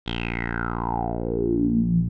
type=tone with low-pass filter sweep; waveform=10% pulse; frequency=58 Hz; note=A#1; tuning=8 cents flat; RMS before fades=-24 dBFS; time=0.06-2.09 s; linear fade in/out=10 ms; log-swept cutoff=3500 to 140 Hz; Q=8.6; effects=none